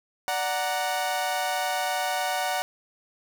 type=chord; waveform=sawtooth; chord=D augmented; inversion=none; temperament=equal; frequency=587.3 / 740 / 932.3 Hz; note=D5 / F#5 / A#5; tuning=0 / 0 / 0 cents; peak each=-29 / -23 / -29 dBFS; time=0.28-2.62 s; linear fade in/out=0 ms; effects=none